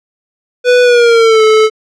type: tone with pitch glide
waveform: square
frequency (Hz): 493.9 to 435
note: B4 to A4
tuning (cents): 0 to -20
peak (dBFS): -5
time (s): 0.64-1.7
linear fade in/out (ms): 50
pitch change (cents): -220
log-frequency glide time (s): 0.83-1.43
effects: low-pass 5000 Hz 12 dB/octave